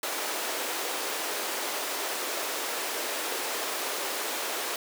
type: high-pass noise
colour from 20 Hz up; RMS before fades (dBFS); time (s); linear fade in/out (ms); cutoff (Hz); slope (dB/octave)
pink; -32; 0.03-4.76; 2; 370; 24
effects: none